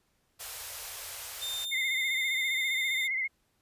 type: band-stop noise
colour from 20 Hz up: white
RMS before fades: -40 dBFS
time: 0.39-1.66 s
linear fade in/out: 20 ms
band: 110 to 440 Hz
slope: 48 dB/octave
type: tone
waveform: 40% pulse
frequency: 3618 Hz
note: A7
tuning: 48 cents sharp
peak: -32 dBFS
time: 1.41-3.08 s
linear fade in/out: 20 ms
type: tone with vibrato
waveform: sine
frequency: 2100 Hz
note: C7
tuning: 6 cents sharp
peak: -28 dBFS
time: 1.71-3.28 s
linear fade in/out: 20 ms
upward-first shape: sine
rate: 15 Hz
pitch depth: 63 cents each way
effects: pink hiss -73 dBFS RMS until 3.61 s + resampled to 32000 Hz